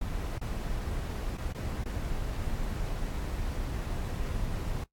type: noise with dropouts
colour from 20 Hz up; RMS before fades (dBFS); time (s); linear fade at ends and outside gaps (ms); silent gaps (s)
brown; -33; 0.01-4.84; 5; 0.383-0.412 / 1.372-1.381 / 1.527-1.546 / 1.839-1.856
effects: noise-tail reverb RT60 0.1 s tail -17 dB re dry + AAC 64 kbps